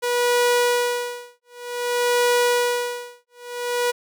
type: tone with tremolo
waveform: sawtooth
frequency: 486 Hz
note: B4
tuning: 28 cents flat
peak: -12 dBFS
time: 0.02-3.92 s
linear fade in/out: 20 ms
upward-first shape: sine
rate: 0.54 Hz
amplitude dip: 100%
effects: none